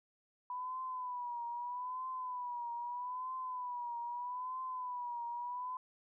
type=tone with vibrato; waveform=sine; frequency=987.8 Hz; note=B5; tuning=in tune; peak=-38 dBFS; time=0.5-5.77 s; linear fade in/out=2 ms; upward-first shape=triangle; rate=0.79 Hz; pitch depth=84 cents each way; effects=none